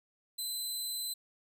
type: tone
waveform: 20% pulse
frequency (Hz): 4040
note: B7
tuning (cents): +39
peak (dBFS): -29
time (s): 0.38-1.14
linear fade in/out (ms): 10
effects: none